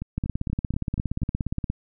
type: two click trains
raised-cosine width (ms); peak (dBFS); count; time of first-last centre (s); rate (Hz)
5; -13 / -18; 27 / 6; 0.18-1.7 / 0.02-1.219; 17.1 / 4.17
effects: none